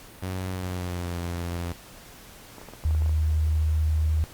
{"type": "tone with pitch glide", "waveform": "sawtooth", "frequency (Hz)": [93.2, 86.46], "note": ["F#2", "F2"], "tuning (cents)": [13, -17], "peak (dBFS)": -25, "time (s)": [0.22, 1.73], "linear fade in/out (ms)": 10, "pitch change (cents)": -130, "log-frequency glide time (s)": [0.49, 1.17]}
{"type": "clicks", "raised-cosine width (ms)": 1, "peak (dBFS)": -28, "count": 10, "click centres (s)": [2.583, 2.615, 2.687, 2.736, 2.839, 2.909, 2.949, 3.021, 3.061, 3.094]}
{"type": "tone", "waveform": "sine", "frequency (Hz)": 77.78, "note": "D#2", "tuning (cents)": 0, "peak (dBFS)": -20, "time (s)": [2.85, 4.24], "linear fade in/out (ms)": 0}
{"effects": ["pink hiss -47 dBFS RMS until 4.33 s", "Opus 48 kbps"]}